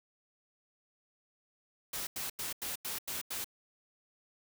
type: noise bursts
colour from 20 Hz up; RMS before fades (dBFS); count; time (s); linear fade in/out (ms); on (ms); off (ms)
white; -38; 7; 1.93-3.444; 5; 140; 89
effects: none